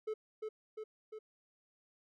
triangle tone with echo, 433 Hz, A4, 28 cents flat, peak -33 dBFS, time 0.07-0.14 s, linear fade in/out 10 ms, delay 350 ms, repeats 3, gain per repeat -3 dB, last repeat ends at 1.19 s, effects none

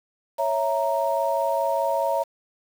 sine chord, A# diminished, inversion first, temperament equal, 554.4 / 659.3 / 932.3 Hz, C#5 / E5 / A#5, 0 / 0 / 0 cents, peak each -25 dBFS, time 0.38-2.24 s, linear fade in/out 20 ms, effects 7-bit

